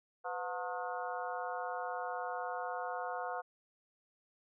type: harmonic tone with a mistuned harmonic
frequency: 180 Hz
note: F#3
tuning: 47 cents flat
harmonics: 3 / 4 / 5 / 6 / 7 / 8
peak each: -43 / -40 / -45 / -45 / -46 / -46 dBFS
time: 0.24-3.42 s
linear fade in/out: 20 ms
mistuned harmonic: 3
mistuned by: -120 cents
effects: none